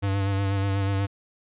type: tone with vibrato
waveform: square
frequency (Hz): 98.4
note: G2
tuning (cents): +7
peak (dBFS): -23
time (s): 0.02-1.07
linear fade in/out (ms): 20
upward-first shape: sine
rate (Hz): 8.2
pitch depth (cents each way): 29
effects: resampled to 8000 Hz